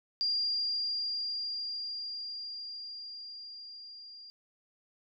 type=tone with level ramp; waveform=sine; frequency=4791 Hz; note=D8; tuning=34 cents sharp; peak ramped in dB=-27 to -47 dBFS; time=0.21-4.3 s; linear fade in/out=0 ms; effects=none